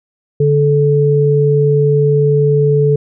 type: tone pair together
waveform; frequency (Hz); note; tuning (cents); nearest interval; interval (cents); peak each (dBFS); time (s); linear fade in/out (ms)
sine; 145 / 434.5; D3 / A4; -22 / -22; octave + perfect fifth; 1900; -11; 0.4-2.96; 5
effects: none